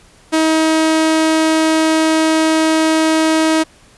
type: tone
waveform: sawtooth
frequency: 317.9 Hz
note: D#4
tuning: 37 cents sharp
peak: -7 dBFS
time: 0.32-3.64 s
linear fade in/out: 20 ms
effects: pink hiss -47 dBFS RMS until 3.97 s + resampled to 24000 Hz